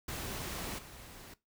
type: noise with level steps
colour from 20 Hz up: pink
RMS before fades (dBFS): -40 / -51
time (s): 0.08-1.34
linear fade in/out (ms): 5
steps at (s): 0.78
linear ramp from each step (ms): 10
effects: noise-tail reverb RT60 0.2 s tail -18 dB re dry